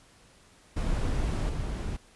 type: noise with level steps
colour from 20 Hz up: brown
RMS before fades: -28 / -32 dBFS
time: 0.76-1.97 s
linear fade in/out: 10 ms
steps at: 1.49 s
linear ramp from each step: 5 ms
effects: pink hiss -58 dBFS RMS until 2.15 s + resampled to 24000 Hz